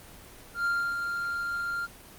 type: tone with ADSR envelope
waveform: triangle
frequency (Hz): 1394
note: F6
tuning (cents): -4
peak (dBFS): -22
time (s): 0.54-1.87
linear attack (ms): 110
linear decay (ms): 290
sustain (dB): -5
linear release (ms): 23
effects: pink hiss -49 dBFS RMS until 2.18 s + Opus 24 kbps